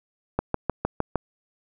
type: click train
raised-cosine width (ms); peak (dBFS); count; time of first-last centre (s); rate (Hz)
1; -8; 6; 0.39-1.157; 6.52
effects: none